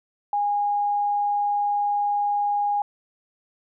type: tone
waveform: sine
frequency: 820 Hz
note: G#5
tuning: 22 cents flat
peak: -20 dBFS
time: 0.33-2.82 s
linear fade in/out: 2 ms
effects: none